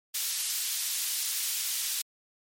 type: high-pass noise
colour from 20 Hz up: pink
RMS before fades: -31 dBFS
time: 0.14-2.02 s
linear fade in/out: 10 ms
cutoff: 4000 Hz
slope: 12 dB/octave
effects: MP3 64 kbps